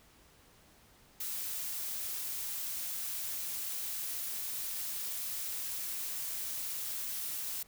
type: noise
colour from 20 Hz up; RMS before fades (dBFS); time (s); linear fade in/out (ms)
blue; -38; 1.2-7.63; 5
effects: pink hiss -62 dBFS RMS until 7.67 s